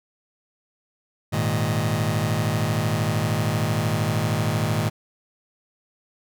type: chord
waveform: sawtooth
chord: Ab suspended second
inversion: none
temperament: just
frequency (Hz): 103.83 / 116.8 / 155.74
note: Ab2 / Bb2 / Eb3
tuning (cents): 0 / +4 / +2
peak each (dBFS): -21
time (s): 1.32-4.9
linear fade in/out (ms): 20
effects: none